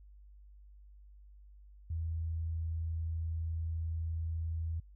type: tone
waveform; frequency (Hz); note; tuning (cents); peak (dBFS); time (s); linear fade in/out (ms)
sine; 81.7; E2; -15; -33; 1.9-4.8; 5
effects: added 50 Hz sine -53 dBFS peak until 4.95 s